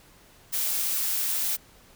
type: noise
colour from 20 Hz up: blue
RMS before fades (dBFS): -27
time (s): 0.52-1.57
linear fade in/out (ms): 20
effects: pink hiss -55 dBFS RMS until 1.95 s